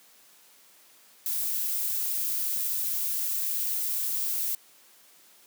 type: noise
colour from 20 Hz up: violet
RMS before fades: -29 dBFS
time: 1.26-4.55 s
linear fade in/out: 2 ms
effects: white hiss -57 dBFS RMS until 5.46 s + high-pass 200 Hz 12 dB/octave

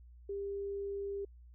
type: tone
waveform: sine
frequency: 398.9 Hz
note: G4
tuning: 30 cents sharp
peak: -36 dBFS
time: 0.29-1.25 s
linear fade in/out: 5 ms
effects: added 60 Hz sine -53 dBFS peak until 1.54 s

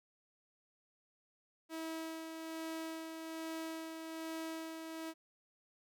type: tone with tremolo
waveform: sawtooth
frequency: 323.1 Hz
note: E4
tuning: 35 cents flat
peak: -36 dBFS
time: 1.69-5.14 s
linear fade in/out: 50 ms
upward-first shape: sine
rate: 1.2 Hz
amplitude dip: 40%
effects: none

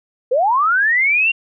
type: linear sweep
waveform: sine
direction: up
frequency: 466.2 to 2794 Hz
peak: -12 dBFS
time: 0.31-1.32 s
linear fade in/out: 10 ms
effects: none

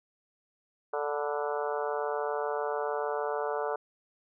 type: harmonic tone with a mistuned harmonic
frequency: 146.83 Hz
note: D3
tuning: in tune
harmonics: 3 / 4 / 5 / 6 / 7 / 8 / 9 / 10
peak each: -33 / -35 / -37 / -39 / -40 / -41 / -42 / -43 dBFS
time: 0.93-3.76 s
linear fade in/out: 5 ms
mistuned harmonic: 7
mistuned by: -58 cents
effects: none

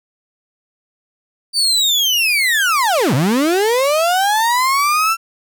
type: linear two-way sweep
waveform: 35% pulse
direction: down then up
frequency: 4650 to 117.1 to 1360 Hz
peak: -11 dBFS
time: 1.53-5.17 s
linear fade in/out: 50 ms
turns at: 3.14 s
effects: none

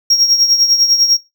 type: tone with tremolo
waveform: triangle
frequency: 5590 Hz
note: F8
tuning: 1 cent sharp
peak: -5 dBFS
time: 0.1-1.17 s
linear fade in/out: 5 ms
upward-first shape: triangle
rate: 10 Hz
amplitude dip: 70%
effects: noise-tail reverb RT60 0.2 s tail -17 dB re dry

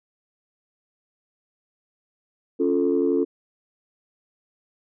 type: chord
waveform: sine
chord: Db augmented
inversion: none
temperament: equal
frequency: 277.2 / 349.2 / 440 Hz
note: Db4 / F4 / A4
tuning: 0 / 0 / 0 cents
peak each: -22 dBFS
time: 2.59-3.25 s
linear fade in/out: 20 ms
effects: tanh soft clip ceiling -11 dBFS

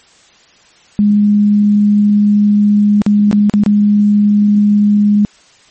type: tone with dropouts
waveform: sine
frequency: 206.7 Hz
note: G#3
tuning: 8 cents flat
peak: -6 dBFS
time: 0.99-5.25 s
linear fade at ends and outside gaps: 0 ms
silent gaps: 3.018-3.064 / 3.313-3.328 / 3.497-3.538 / 3.636-3.662 s
effects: white hiss -46 dBFS RMS until 5.7 s + MP3 32 kbps

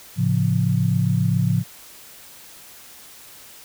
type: chord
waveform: sine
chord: A augmented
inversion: none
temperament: equal with one note detuned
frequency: 110 / 137.4 / 174.61 Hz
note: A2 / C#3 / E#3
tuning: 0 / -15 / 0 cents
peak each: -21 dBFS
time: 0.16-1.64 s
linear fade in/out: 50 ms
effects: white hiss -44 dBFS RMS until 3.64 s

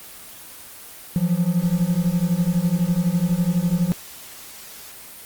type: beating tone pair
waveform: triangle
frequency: 167.8 / 179.8 Hz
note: E3 / F#3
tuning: +31 / -49 cents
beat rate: 12 Hz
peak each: -19 / -18 dBFS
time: 1.16-3.92 s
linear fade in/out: 0 ms
effects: white hiss -40 dBFS RMS until 5.25 s + Opus 24 kbps

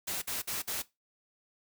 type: noise bursts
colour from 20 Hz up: white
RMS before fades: -35 dBFS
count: 4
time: 0.07-0.823 s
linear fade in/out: 10 ms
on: 150 ms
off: 51 ms
effects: noise-tail reverb RT60 0.2 s tail -18 dB re dry

